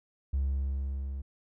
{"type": "tone with level ramp", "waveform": "triangle", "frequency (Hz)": 68.1, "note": "C#2", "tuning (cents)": -30, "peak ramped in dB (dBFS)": [-22, -32], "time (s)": [0.33, 1.22], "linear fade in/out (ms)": 10, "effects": ["tanh soft clip ceiling -22 dBFS"]}